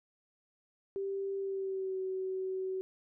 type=tone with pitch glide; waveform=sine; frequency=392 to 377.1 Hz; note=G4 to F#4; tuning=0 to +33 cents; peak=-33 dBFS; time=0.96-2.81 s; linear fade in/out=0 ms; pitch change=-67 cents; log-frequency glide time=1.38-1.99 s; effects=none